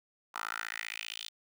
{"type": "tone with high-pass filter sweep", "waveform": "10% pulse", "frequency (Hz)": 55.2, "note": "A1", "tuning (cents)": 6, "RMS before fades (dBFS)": -40, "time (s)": [0.34, 1.29], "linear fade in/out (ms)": 10, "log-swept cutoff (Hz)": [1100, 3600], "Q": 3.8, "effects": []}